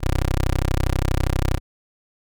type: tone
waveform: 15% pulse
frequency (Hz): 32.39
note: C1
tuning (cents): -17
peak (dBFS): -12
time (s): 0-1.6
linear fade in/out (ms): 50
effects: none